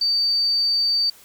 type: tone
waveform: sine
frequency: 4607 Hz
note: D8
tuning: 34 cents flat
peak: -17 dBFS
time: 0.01-1.1 s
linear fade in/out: 5 ms
effects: white hiss -49 dBFS RMS until 1.24 s